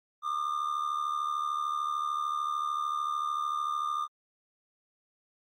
triangle tone with amplitude modulation, 1205 Hz, D6, 44 cents sharp, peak -24 dBFS, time 0.22-4.08 s, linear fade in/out 50 ms, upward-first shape sine, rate 73.4 Hz, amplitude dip 70%, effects Opus 48 kbps

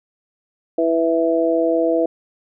harmonic tone, 164.81 Hz, E3, in tune, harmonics 2 / 3 / 4, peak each -19 / -19 / -19 dBFS, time 0.78-2.06 s, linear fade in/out 5 ms, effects none

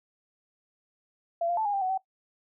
sine tone with pitch steps, 679 / 697 / 877 / 818 / 789 / 745 / 765 Hz, F5 / F5 / A5 / G#5 / G5 / F#5 / G5, -49 / -4 / -6 / -26 / +11 / +12 / -42 cents, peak -25 dBFS, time 1.41-1.977 s, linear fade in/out 5 ms, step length 81 ms, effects noise-tail reverb RT60 0.1 s tail -19 dB re dry

